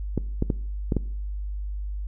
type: clicks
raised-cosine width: 3 ms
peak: -10 dBFS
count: 5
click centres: 0.177 / 0.424 / 0.502 / 0.922 / 0.967 s
effects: noise-tail reverb RT60 0.6 s tail -21 dB re dry + added 50 Hz sine -28 dBFS peak until 2.07 s